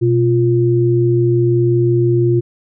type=tone pair together; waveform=sine; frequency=123.46 / 349.2 Hz; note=B2 / F4; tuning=0 / 0 cents; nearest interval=octave + tritone; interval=1800 cents; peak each=-13 dBFS; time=0.01-2.41 s; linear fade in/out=20 ms; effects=none